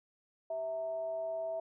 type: tone with frequency modulation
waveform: sine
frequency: 654 Hz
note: E5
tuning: 14 cents flat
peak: -34 dBFS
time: 0.5-1.6 s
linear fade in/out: 5 ms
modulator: 266 Hz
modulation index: 0.28
effects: none